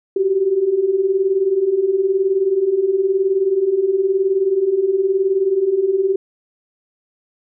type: beating tone pair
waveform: sine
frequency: 370 / 389 Hz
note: F#4 / G4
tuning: 0 / -13 cents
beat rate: 19 Hz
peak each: -20 / -15 dBFS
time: 0.16-6.16 s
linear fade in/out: 5 ms
effects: none